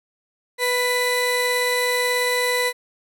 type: tone pair together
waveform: 30% pulse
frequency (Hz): 493.5 / 1992.3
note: B4 / B6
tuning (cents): -1 / +15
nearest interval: 2 octaves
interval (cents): 2416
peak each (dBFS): -19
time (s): 0.58-2.73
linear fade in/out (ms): 50
effects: none